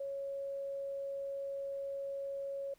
sine tone, 553 Hz, C#5, 4 cents flat, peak -37 dBFS, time 0-2.74 s, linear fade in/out 5 ms, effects pink hiss -70 dBFS RMS until 2.78 s

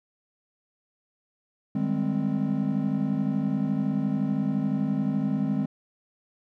triangle chord, Ab major seventh, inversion second, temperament equal with one note detuned, 153.87 / 196 / 207.7 / 261.6 Hz, Eb3 / G3 / Ab3 / C4, -19 / 0 / 0 / 0 cents, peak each -28 / -29 / -25 / -26 dBFS, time 1.75-5.66 s, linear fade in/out 5 ms, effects tanh soft clip ceiling -13 dBFS

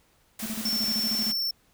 white noise, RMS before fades -36 dBFS, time 0.39-1.32 s, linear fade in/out 5 ms
triangle tone with tremolo, 220 Hz, A3, in tune, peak -28 dBFS, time 0.42-1.34 s, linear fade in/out 10 ms, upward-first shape square, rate 13 Hz, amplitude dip 80%
square tone, 5410 Hz, E8, 44 cents sharp, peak -26 dBFS, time 0.65-1.51 s, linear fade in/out 5 ms
effects pink hiss -64 dBFS RMS until 1.73 s

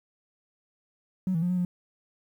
triangle tone with pitch steps, 186.2 / 163.3 / 177.3 / 181.5 / 178.1 Hz, F#3 / E3 / F3 / F#3 / F3, +11 / -16 / +26 / -33 / +34 cents, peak -20 dBFS, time 1.27-1.65 s, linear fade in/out 2 ms, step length 76 ms, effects tanh soft clip ceiling -21 dBFS + 10-bit

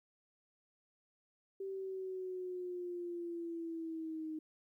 sine linear sweep, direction down, 389.2 to 311.2 Hz, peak -39 dBFS, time 1.6-4.39 s, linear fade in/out 5 ms, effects 13-bit

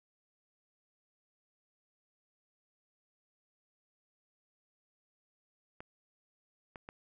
clicks, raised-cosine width 0.5 ms, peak -30 dBFS, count 3, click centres 5.805 / 6.758 / 6.889 s, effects none

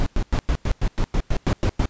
brown noise bursts, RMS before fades -19 dBFS, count 12, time 0-1.856 s, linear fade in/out 0 ms, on 63 ms, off 100 ms, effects pink hiss -57 dBFS RMS until 1.89 s + resampled to 16000 Hz

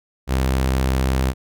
sawtooth tone, 65.41 Hz, C2, in tune, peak -13 dBFS, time 0.27-1.34 s, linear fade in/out 50 ms, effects none

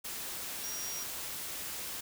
sine tone in noise, 5700 Hz, F8, 34 cents sharp, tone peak -39 dBFS, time 0.63-1.04 s, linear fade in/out 10 ms, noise white, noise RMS -40 dBFS, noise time 0.04-2.01 s, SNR -2 dB, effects none

